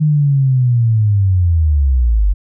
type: linear sweep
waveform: sine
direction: down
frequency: 154.9 to 46.25 Hz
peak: -9 dBFS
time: 0-2.34 s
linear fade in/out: 20 ms
effects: none